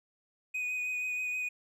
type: tone with vibrato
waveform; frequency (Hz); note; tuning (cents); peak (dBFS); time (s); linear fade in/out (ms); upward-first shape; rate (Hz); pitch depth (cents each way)
triangle; 2489; D#7; 0; -30; 0.54-1.49; 10; sine; 6.3; 17
effects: none